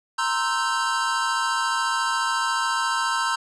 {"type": "chord", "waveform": "square", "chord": "C dominant seventh", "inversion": "third", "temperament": "equal with one note detuned", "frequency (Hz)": [932.3, 1046.5, 1318.5, 1549.1], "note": ["Bb5", "C6", "E6", "G6"], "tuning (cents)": [0, 0, 0, -21], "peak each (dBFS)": -28, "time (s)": [0.18, 3.36], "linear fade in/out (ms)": 10, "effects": ["resampled to 22050 Hz"]}